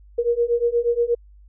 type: beating tone pair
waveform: sine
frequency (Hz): 469.3 / 477.7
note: A#4 / A#4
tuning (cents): +12 / +42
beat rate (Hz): 8.4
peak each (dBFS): -21 / -20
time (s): 0.18-1.15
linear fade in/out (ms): 10
effects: added 50 Hz sine -45 dBFS peak until 1.48 s